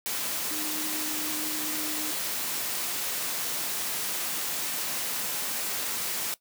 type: tone in noise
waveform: sine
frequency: 306.7 Hz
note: D#4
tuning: 25 cents flat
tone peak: -37 dBFS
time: 0.51-2.11 s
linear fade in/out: 0 ms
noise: white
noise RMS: -31 dBFS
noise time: 0.06-6.34 s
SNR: -9 dB
effects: noise-tail reverb RT60 0.1 s tail -18 dB re dry + high-pass 150 Hz 12 dB/octave